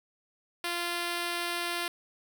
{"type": "tone", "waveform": "5% pulse", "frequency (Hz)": 346.4, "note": "F4", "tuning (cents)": -14, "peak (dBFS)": -19, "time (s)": [0.64, 1.88], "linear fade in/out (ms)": 2, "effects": []}